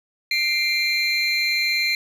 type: tone cluster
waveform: triangle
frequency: 2096 / 2375 / 4136 Hz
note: C7 / D7 / C8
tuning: +2 / +19 / -21 cents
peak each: -22 dBFS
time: 0.31-1.95 s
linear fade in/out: 2 ms
effects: none